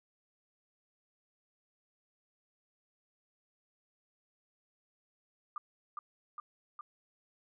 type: tone with echo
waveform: sine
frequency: 1200 Hz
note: D6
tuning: 37 cents sharp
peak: -36 dBFS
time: 5.56-5.58 s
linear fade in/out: 2 ms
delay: 410 ms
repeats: 3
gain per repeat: -2 dB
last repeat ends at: 6.81 s
effects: none